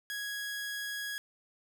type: tone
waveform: sawtooth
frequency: 1661.2 Hz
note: G#6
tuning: in tune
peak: -32 dBFS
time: 0.1-1.18 s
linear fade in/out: 0 ms
effects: none